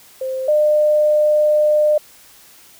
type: tone pair in turn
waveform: sine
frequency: 523.3 / 603 Hz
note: C5 / D5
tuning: 0 / +46 cents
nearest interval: major second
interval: 246 cents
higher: second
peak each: -20 / -11 dBFS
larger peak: second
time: 0.21-0.48 / 0.48-1.98 s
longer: second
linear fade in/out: 5 ms
effects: white hiss -46 dBFS RMS until 2.79 s